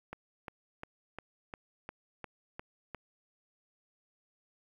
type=click train; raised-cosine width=0.5 ms; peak=-26 dBFS; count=9; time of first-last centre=0.13-2.947 s; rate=2.84 Hz; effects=10-bit